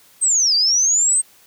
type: linear two-way sweep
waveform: sine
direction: down then up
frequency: 8430 to 4600 to 8430 Hz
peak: -13 dBFS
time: 0.21-1.22 s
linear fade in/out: 20 ms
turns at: 0.55 s
effects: white hiss -51 dBFS RMS until 1.46 s